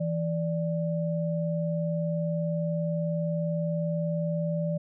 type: tone pair together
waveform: sine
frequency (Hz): 164.81 / 587.3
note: E3 / D5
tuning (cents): 0 / 0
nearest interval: octave + minor seventh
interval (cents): 2200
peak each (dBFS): -27 / -31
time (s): 0-4.78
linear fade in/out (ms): 10
effects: none